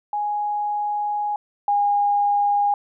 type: tone pair in turn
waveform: sine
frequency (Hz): 830.6 / 816.3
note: G#5 / G#5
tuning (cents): 0 / -30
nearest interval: unison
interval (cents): 30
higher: first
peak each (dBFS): -21 / -16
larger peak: second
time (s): 0.13-1.36 / 1.68-2.74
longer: first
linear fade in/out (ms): 2
effects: none